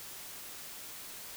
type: silence
effects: white hiss -46 dBFS RMS until 1.36 s